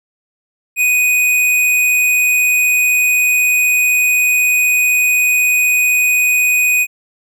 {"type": "tone", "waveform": "square", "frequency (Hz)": 2489, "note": "D#7", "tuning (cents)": 0, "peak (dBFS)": -11, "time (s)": [0.76, 6.87], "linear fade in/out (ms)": 50, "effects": []}